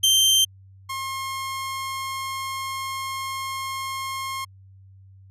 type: tone pair in turn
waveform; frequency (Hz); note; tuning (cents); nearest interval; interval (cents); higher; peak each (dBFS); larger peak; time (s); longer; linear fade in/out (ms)
sawtooth; 3136 / 1071.6; G7 / C6; 0 / +41; octave + perfect fifth; 1859; first; -12 / -24; first; 0.03-0.45 / 0.89-4.45; second; 10
effects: added 96 Hz sine -46 dBFS peak until 5.3 s + resampled to 32000 Hz